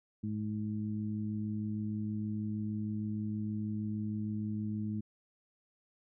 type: harmonic tone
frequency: 106.4 Hz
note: G#2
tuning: 42 cents sharp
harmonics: 1 / 2 / 3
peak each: -38 / -35 / -45 dBFS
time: 0.23-5.01 s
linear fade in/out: 10 ms
effects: none